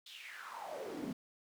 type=noise with high-pass filter sweep; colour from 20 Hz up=brown; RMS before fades=-45 dBFS; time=0.06-1.13 s; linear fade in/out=5 ms; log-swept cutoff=3700 to 210 Hz; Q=5.8; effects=none